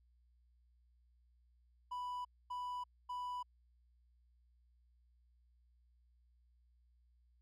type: tone bursts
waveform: triangle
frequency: 989 Hz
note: B5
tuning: 2 cents sharp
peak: -38 dBFS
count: 3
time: 1.91-3.43 s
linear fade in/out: 10 ms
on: 340 ms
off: 250 ms
effects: added 60 Hz sine -68 dBFS peak until 7.41 s